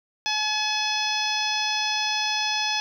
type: harmonic tone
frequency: 853 Hz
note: G#5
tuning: 46 cents sharp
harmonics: 1 / 2 / 3 / 4 / 5 / 6 / 7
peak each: -29 / -33 / -29 / -29 / -35 / -29 / -34 dBFS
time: 0.26-2.8 s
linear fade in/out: 0 ms
effects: 9-bit